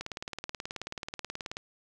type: click train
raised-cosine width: 0.2 ms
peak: -19 dBFS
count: 30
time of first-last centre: 0.01-1.569 s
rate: 18.6 Hz
effects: none